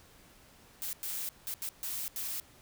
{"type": "noise bursts at uneven times", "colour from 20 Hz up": "blue", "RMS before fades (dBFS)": -37, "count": 6, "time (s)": [[0.82, 0.93], [1.03, 1.29], [1.47, 1.54], [1.62, 1.69], [1.83, 2.08], [2.16, 2.4]], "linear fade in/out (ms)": 0, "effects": ["pink hiss -59 dBFS RMS until 2.61 s"]}